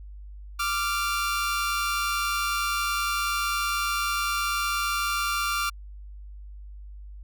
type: tone pair together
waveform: sawtooth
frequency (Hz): 1174.7 / 1385.5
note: D6 / F6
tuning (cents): 0 / -14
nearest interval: minor third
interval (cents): 286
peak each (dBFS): -24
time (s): 0.59-5.7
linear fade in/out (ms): 10
effects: added 50 Hz sine -39 dBFS peak until 7.23 s